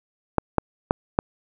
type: clicks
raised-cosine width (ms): 1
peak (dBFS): -3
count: 4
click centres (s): 0.383 / 0.583 / 0.909 / 1.189
effects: none